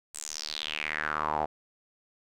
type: tone with band-pass filter sweep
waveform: sawtooth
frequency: 76.4 Hz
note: D#2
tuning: 31 cents flat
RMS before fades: -33 dBFS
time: 0.14-1.46 s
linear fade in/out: 10 ms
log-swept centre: 8600 to 730 Hz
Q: 4.8
effects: none